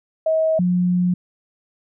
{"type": "tone pair in turn", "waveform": "sine", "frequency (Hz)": [638, 179.03], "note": ["D#5", "F3"], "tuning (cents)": [43, 43], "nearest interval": "octave + minor seventh", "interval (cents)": 2200, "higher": "first", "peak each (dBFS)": -15, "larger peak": "neither", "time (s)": [[0.26, 0.59], [0.59, 1.14]], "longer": "second", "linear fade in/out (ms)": 5, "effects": []}